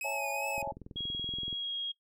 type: tone with vibrato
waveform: 45% pulse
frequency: 2529 Hz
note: D#7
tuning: 28 cents sharp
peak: -35 dBFS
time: 0.01-0.62 s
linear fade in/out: 2 ms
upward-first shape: triangle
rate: 2.6 Hz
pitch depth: 60 cents each way
type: chord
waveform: sine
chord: A major seventh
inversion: first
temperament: equal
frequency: 554.4 / 659.3 / 830.6 / 880 Hz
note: C#5 / E5 / G#5 / A5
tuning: 0 / 0 / 0 / 0 cents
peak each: -38 / -41 / -37 / -42 dBFS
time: 0.04-0.72 s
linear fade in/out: 10 ms
type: click train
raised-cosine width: 3 ms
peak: -32 dBFS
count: 21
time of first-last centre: 0.58-1.528 s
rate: 21.1 Hz
type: tone with pitch glide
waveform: sine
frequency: 3300 to 3277 Hz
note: G#7 to G#7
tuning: -12 to -24 cents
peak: -33 dBFS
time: 0.96-1.92 s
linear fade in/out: 10 ms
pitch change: -12 cents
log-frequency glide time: 1.59-1.74 s
effects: noise-tail reverb RT60 0.1 s tail -19 dB re dry